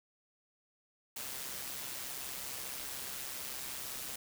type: noise with amplitude modulation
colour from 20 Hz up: white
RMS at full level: -40 dBFS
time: 1.16-4.16 s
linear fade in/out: 5 ms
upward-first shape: sine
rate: 132 Hz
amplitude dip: 45%
effects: none